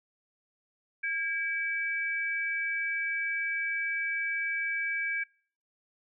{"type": "tone pair together", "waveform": "sine", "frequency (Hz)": [1625.6, 2299], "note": ["G#6", "D7"], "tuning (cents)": [-38, -37], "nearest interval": "tritone", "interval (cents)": 601, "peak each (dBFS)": [-32, -31], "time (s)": [1.03, 5.24], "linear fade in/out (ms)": 10, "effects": ["noise-tail reverb RT60 0.5 s tail -26 dB re dry"]}